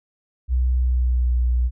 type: tone with pitch glide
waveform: sine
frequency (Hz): 62.7 to 60.99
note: B1 to B1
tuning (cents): +27 to -21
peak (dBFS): -16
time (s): 0.48-1.71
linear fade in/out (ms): 50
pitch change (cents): -48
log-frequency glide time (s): 0.79-1.36
effects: none